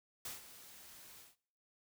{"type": "noise with ADSR envelope", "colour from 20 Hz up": "white", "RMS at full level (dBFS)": -43, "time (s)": [0.25, 1.36], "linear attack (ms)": 4, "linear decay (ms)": 150, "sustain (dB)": -13, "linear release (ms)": 170, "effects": ["noise-tail reverb RT60 0.6 s tail -22 dB re dry"]}